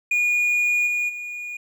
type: tone with level steps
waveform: triangle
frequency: 2442 Hz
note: D#7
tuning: 33 cents flat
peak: -16 / -19 / -28 dBFS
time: 0.11-1.57 s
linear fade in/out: 5 ms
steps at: 0.86 / 1.08 s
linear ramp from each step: 20 ms
effects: none